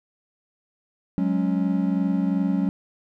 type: chord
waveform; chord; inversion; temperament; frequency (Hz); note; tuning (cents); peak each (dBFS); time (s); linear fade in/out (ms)
triangle; F# suspended second; none; equal; 185 / 207.7 / 277.2; F#3 / G#3 / C#4; 0 / 0 / 0; -21 / -24 / -23; 1.18-2.69; 0
effects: none